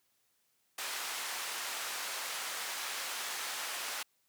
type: band-pass noise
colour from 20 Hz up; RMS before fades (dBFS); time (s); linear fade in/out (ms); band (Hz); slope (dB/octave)
pink; -39; 0.78-4.03; 5; 1000 to 13000; 12
effects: white hiss -75 dBFS RMS until 4.28 s + high-pass 60 Hz 12 dB/octave